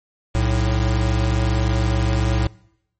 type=tone pair together; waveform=square; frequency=61.74 / 110.01 Hz; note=B1 / A2; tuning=0 / 0 cents; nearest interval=minor seventh; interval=1000 cents; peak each=-20 dBFS; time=0.35-2.47 s; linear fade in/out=0 ms; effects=noise-tail reverb RT60 0.8 s tail -23 dB re dry + MP3 32 kbps